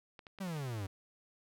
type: clicks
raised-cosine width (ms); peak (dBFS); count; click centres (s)
0.3; -34; 5; 0.192 / 0.268 / 0.387 / 0.477 / 0.566
type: exponential sweep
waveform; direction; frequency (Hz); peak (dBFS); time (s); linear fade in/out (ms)
45% pulse; down; 200 to 92.5; -37; 0.4-0.87; 10
effects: none